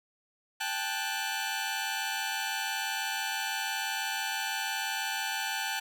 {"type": "tone cluster", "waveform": "15% pulse", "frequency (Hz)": [789, 875, 1478], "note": ["G5", "A5", "F#6"], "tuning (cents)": [11, -10, -2], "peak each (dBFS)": -29, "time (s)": [0.6, 5.8], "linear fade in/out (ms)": 10, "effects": []}